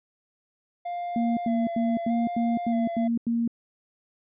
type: tone with vibrato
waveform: triangle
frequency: 690 Hz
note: F5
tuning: 21 cents flat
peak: -27 dBFS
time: 0.85-3.08 s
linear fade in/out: 10 ms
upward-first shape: square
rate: 0.8 Hz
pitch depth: 27 cents each way
type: tone bursts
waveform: sine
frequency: 233.1 Hz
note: A#3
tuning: in tune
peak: -22 dBFS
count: 8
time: 1.16-3.477 s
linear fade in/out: 2 ms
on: 210 ms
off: 91 ms
effects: resampled to 8000 Hz